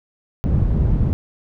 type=low-pass noise; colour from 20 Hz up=white; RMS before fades=-17 dBFS; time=0.44-1.13 s; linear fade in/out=0 ms; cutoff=110 Hz; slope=12 dB/octave; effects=none